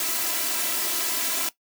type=noise with comb filter; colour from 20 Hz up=white; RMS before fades=-26 dBFS; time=0-1.49 s; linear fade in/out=2 ms; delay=3 ms; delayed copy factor=+1; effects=noise-tail reverb RT60 0.1 s tail -17 dB re dry + high-pass 200 Hz 12 dB/octave